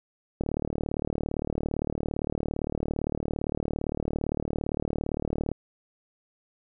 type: click train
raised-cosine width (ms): 2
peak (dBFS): -15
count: 193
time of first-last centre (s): 0.41-5.516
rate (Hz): 37.6
effects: none